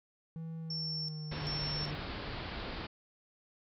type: tone with pitch glide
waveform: triangle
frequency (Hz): 162.8 to 148.43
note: E3 to D3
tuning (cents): -21 to +19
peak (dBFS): -37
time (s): 0.36-1.95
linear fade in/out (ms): 0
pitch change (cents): -160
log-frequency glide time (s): 0.59-1.63
type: tone with tremolo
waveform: sine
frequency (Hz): 5420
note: E8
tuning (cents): +47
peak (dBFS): -36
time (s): 0.7-1.91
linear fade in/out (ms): 5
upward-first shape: square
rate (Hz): 1.3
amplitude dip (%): 75
type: low-pass noise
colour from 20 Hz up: pink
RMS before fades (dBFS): -41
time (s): 1.31-2.87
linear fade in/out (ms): 10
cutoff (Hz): 4900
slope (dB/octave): 96
effects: none